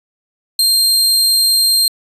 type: tone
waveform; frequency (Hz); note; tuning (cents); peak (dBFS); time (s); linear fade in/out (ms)
sawtooth; 4185; C8; 0; -7; 0.59-1.88; 2
effects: resampled to 32000 Hz